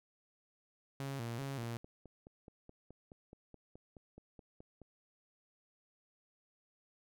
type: tone with vibrato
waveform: sawtooth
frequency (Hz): 126.7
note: B2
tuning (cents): +45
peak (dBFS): -35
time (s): 1-1.77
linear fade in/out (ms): 0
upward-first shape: square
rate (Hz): 2.6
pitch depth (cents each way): 140
type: click train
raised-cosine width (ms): 2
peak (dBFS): -40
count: 17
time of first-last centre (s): 1.42-4.817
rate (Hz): 4.71
effects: none